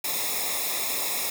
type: noise with comb filter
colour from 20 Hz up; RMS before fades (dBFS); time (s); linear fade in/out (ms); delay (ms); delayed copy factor
white; -28; 0.04-1.3; 5; 0.66; -0.85
effects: none